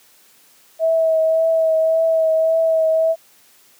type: tone with vibrato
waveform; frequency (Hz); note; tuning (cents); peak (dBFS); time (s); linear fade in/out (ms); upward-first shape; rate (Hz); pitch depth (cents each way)
sine; 646; E5; -35; -13; 0.79-3.16; 50; triangle; 1.8; 22
effects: white hiss -52 dBFS RMS until 3.79 s + high-pass 150 Hz 12 dB/octave